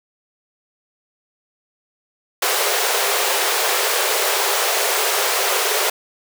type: high-pass noise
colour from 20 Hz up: pink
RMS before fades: -19 dBFS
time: 2.42-5.9 s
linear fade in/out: 5 ms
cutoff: 380 Hz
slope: 96 dB/octave
effects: none